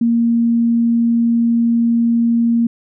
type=tone; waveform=sine; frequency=233.1 Hz; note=A#3; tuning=in tune; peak=-11 dBFS; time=0.01-2.67 s; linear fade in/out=5 ms; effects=none